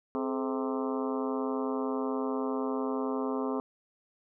harmonic tone with a mistuned harmonic, 130.81 Hz, C3, in tune, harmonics 2 / 3 / 4 / 5 / 6 / 7 / 8 / 9 / 10, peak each -32 / -34 / -39 / -42 / -43 / -43 / -41 / -43 / -49 dBFS, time 0.15-3.6 s, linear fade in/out 0 ms, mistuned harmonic 3, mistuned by +130 cents, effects none

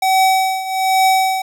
square tone with tremolo, 760 Hz, F#5, 46 cents sharp, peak -10 dBFS, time 0.02-1.42 s, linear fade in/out 5 ms, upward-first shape triangle, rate 1.2 Hz, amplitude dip 80%, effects none

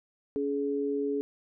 sine tone pair together, 282.2 / 422.2 Hz, C#4 / G#4, +31 / +29 cents, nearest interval perfect fifth, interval 698 cents, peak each -31 / -29 dBFS, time 0.36-1.21 s, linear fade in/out 0 ms, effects none

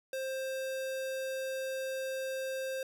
square tone, 528 Hz, C5, 16 cents sharp, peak -35 dBFS, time 0.13-2.83 s, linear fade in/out 2 ms, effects none

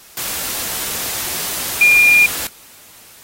sine tone in noise, 2413 Hz, D7, 46 cents sharp, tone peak -7 dBFS, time 1.81-2.26 s, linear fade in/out 2 ms, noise white, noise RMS -23 dBFS, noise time 0.17-2.47 s, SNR +13 dB, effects white hiss -43 dBFS RMS until 3.23 s + AAC 48 kbps

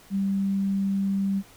sine tone, 196 Hz, G3, in tune, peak -22 dBFS, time 0.1-1.43 s, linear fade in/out 50 ms, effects pink hiss -52 dBFS RMS until 1.56 s

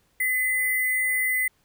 sine tone with sample-and-hold, 2024 Hz, B6, 42 cents sharp, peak -21 dBFS, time 0.2-1.48 s, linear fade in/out 5 ms, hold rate 11025 Hz, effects pink hiss -66 dBFS RMS until 1.64 s

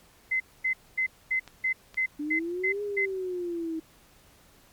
sine tone bursts, 2053 Hz, C7, 33 cents flat, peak -23 dBFS, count 9, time 0.31-3.058 s, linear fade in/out 10 ms, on 92 ms, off 240 ms
clicks, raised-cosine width 0.2 ms, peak -27 dBFS, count 2, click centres 1.477 / 1.944 s
sine exponential two-way sweep, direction up then down, 290 to 415.3 to 318 Hz, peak -29 dBFS, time 2.19-3.8 s, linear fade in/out 10 ms, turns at 2.82 s
effects pink hiss -58 dBFS RMS until 4.72 s + MP3 96 kbps

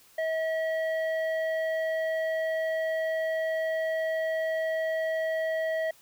square tone with low-pass filter, 642 Hz, E5, 46 cents flat, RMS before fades -29 dBFS, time 0.18-5.91 s, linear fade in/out 5 ms, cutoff 1800 Hz, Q 1.5, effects white hiss -58 dBFS RMS until 6.01 s

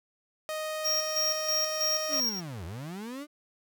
sawtooth tone, 622.3 Hz, D#5, in tune, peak -28 dBFS, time 0.49-2.2 s, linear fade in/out 0 ms
square tone with tremolo, 5590 Hz, F8, 1 cent sharp, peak -26 dBFS, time 0.84-2.41 s, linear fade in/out 20 ms, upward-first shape square, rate 3.1 Hz, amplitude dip 60%
35% pulse linear two-way sweep, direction down then up, 305.1 to 77.78 to 305.1 Hz, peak -35 dBFS, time 2.08-3.27 s, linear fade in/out 50 ms, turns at 2.65 s
effects none

